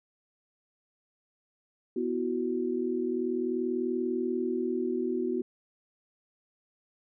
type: chord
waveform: sine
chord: B suspended fourth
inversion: none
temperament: equal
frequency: 246.9 / 329.6 / 370 Hz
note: B3 / E4 / F#4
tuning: 0 / 0 / 0 cents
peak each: -32 / -34 / -30 dBFS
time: 1.96-5.42 s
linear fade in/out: 5 ms
effects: none